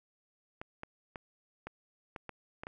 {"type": "clicks", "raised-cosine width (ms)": 0.5, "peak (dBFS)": -26, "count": 8, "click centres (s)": [0.615, 0.834, 1.158, 1.67, 2.162, 2.293, 2.635, 2.669], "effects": []}